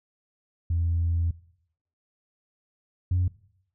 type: tone pair in turn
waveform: sine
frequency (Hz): 84.3 / 90.32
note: E2 / F#2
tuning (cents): +39 / -41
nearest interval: minor second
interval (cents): 120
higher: second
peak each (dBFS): -21 / -19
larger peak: second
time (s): 0.7-1.31 / 3.11-3.28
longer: first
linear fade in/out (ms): 5
effects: noise-tail reverb RT60 0.7 s tail -20 dB re dry + tanh soft clip ceiling -18 dBFS